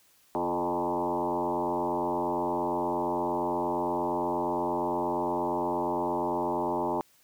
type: tone with frequency modulation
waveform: sine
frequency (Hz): 610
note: D#5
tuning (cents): -34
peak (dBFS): -26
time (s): 0.35-7.01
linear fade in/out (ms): 0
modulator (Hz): 88.6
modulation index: 4.2
effects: white hiss -63 dBFS RMS until 7.23 s